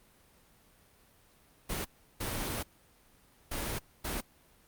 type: noise bursts at uneven times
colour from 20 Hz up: pink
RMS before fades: -35 dBFS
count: 4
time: 1.69-1.85 / 2.2-2.63 / 3.51-3.79 / 4.04-4.21 s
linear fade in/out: 10 ms
effects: pink hiss -63 dBFS RMS until 4.67 s + Opus 32 kbps